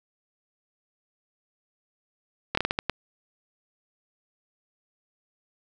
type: slowing click train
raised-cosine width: 0.3 ms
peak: -8 dBFS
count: 7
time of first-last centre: 2.55-2.897 s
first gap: 24 ms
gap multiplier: 1.35
effects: none